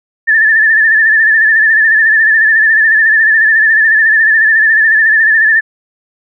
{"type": "tone with vibrato", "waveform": "sine", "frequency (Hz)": 1764, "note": "A6", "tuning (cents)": 4, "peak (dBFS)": -5, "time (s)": [0.27, 5.61], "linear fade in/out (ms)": 20, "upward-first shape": "sine", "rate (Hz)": 14, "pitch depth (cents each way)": 61, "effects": []}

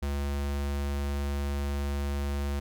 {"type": "tone", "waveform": "square", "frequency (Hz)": 70.8, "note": "C#2", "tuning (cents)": 37, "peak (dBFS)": -29, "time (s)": [0.02, 2.6], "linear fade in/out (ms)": 10, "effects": []}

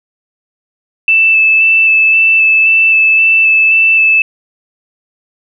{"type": "tone with vibrato", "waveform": "sine", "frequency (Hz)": 2637, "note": "E7", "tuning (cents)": 0, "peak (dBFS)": -5, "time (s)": [1.08, 4.22], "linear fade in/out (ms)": 2, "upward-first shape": "square", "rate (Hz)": 1.9, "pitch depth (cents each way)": 10, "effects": []}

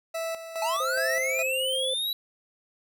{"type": "tone with tremolo", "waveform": "40% pulse", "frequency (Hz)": 657, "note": "E5", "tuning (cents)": -6, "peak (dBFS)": -28, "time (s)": [0.14, 1.43], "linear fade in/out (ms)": 10, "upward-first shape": "square", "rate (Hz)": 2.4, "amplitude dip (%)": 65}
{"type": "linear sweep", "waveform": "square", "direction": "up", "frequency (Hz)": [837, 3951], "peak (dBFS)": -27, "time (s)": [0.62, 2.13], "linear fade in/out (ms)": 2}
{"type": "tone", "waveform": "sine", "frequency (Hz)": 523.3, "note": "C5", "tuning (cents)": 0, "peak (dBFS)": -29, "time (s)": [0.8, 1.94], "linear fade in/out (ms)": 5}
{"effects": []}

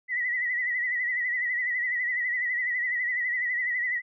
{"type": "tone with vibrato", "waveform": "sine", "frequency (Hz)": 1962, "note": "B6", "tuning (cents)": -12, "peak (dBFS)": -25, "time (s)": [0.08, 4.02], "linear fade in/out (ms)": 50, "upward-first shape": "sine", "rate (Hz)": 12, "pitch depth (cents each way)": 65, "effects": []}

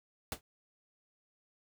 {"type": "noise with exponential decay", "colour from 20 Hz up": "pink", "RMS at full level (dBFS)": -33, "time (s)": [0.32, 0.41], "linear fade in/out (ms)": 1, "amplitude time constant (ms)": 18, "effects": []}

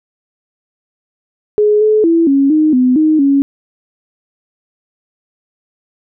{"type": "tone with pitch steps", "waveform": "sine", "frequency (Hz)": [420.2, 429.5, 332.4, 275.9, 309.1, 252.9, 311.1, 278], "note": ["G#4", "A4", "E4", "C#4", "D#4", "B3", "D#4", "C#4"], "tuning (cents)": [20, -42, 15, -8, -11, 41, 0, 5], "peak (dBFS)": -7, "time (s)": [1.58, 3.42], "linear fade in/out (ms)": 0, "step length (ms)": 230, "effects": []}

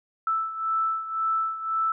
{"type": "beating tone pair", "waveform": "sine", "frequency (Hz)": [1318.5, 1320.4], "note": ["E6", "E6"], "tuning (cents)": [0, 2], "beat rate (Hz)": 1.9, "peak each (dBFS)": [-25, -30], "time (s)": [0.27, 1.92], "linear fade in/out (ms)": 2, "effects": []}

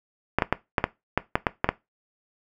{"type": "clicks", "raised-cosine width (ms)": 0.5, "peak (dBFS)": -4, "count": 10, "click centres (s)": [0.386, 0.422, 0.526, 0.782, 0.841, 1.176, 1.355, 1.468, 1.644, 1.69], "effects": ["noise-tail reverb RT60 0.2 s tail -18 dB re dry"]}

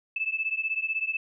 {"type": "beating tone pair", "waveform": "sine", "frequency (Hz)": [2617, 2633], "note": ["E7", "E7"], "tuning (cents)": [-13, -3], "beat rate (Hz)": 16, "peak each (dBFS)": [-29, -30], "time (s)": [0.16, 1.17], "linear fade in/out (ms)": 5, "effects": []}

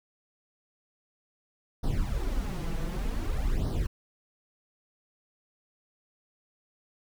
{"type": "noise with flanger", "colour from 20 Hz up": "brown", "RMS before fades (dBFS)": -29, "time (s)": [1.83, 3.87], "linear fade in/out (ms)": 10, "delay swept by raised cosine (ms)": [0.2, 6.1], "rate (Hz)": 0.54, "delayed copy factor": 0.85, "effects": []}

